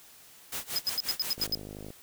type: noise with tremolo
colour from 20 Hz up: white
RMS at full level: -34 dBFS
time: 0.52-1.47 s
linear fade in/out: 5 ms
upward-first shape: sine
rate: 5.6 Hz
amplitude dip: 95%
type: tone bursts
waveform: square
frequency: 5050 Hz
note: D#8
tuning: 25 cents sharp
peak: -26 dBFS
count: 8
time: 0.76-1.548 s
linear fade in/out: 0 ms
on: 25 ms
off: 84 ms
type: click train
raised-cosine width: 2 ms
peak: -29 dBFS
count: 28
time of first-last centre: 1.38-1.904 s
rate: 51.5 Hz
effects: white hiss -54 dBFS RMS until 2.02 s